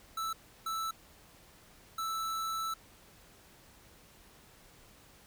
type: tone bursts at uneven times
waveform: square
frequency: 1318.5 Hz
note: E6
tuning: in tune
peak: -34 dBFS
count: 3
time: 0.17-0.33 / 0.66-0.91 / 1.98-2.74 s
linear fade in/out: 5 ms
effects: pink hiss -59 dBFS RMS until 5.26 s